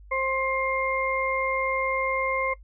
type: harmonic tone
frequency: 529 Hz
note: C5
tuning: 19 cents sharp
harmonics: 1 / 2 / 4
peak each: -28 / -28 / -28 dBFS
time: 0.11-2.54 s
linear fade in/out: 10 ms
effects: noise-tail reverb RT60 0.1 s tail -19 dB re dry + added 50 Hz sine -45 dBFS peak until 2.63 s